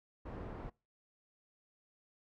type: low-pass noise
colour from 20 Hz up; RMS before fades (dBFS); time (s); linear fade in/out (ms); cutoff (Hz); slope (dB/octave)
pink; -45; 0.25-0.7; 10; 950; 12
effects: noise-tail reverb RT60 0.3 s tail -25 dB re dry